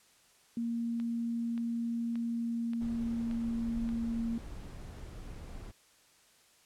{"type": "tone with pitch glide", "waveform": "sine", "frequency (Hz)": [233.1, 230.4], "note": ["A#3", "A#3"], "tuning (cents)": [0, -20], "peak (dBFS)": -31, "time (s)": [0.57, 4.38], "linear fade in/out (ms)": 2, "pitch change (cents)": -20, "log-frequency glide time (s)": [2.33, 4.17]}
{"type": "click train", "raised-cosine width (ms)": 0.3, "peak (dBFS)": -34, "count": 6, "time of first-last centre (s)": [1, 3.89], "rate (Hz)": 1.73}
{"type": "noise", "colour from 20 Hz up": "brown", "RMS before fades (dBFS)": -44, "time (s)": [2.8, 5.72], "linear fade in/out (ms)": 20}
{"effects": ["white hiss -64 dBFS RMS until 6.65 s", "low-pass 10000 Hz 12 dB/octave"]}